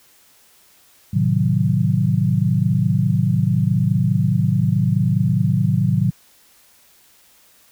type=chord; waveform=sine; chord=A diminished seventh; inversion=none; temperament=equal; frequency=110 / 130.81 / 155.56 / 185 Hz; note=A2 / C3 / Eb3 / Gb3; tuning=0 / 0 / 0 / 0 cents; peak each=-20 dBFS; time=1.13-6.11 s; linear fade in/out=10 ms; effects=white hiss -53 dBFS RMS until 7.71 s